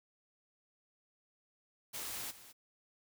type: noise with echo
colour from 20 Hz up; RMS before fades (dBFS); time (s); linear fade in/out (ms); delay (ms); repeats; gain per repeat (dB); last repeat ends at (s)
white; -42; 1.93-2.32; 20; 210; 1; -14; 2.53
effects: none